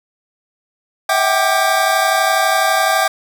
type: tone cluster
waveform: square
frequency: 651 / 752 / 784 / 1185 / 1591 Hz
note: E5 / F#5 / G5 / D6 / G6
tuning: -22 / +28 / 0 / +15 / +25 cents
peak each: -20 dBFS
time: 1.09-3.08 s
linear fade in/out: 5 ms
effects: 8-bit